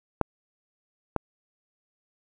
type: clicks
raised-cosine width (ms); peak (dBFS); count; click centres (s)
1; -7 / -10; 2; 0.213 / 1.163
effects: none